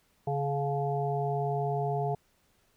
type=harmonic tone with a mistuned harmonic; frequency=140.6 Hz; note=C#3; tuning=25 cents sharp; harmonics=1 / 3 / 5 / 6; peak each=-31 / -33 / -32 / -39 dBFS; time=0.27-2.15 s; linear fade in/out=5 ms; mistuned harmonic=6; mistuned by=+38 cents; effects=pink hiss -69 dBFS RMS until 2.76 s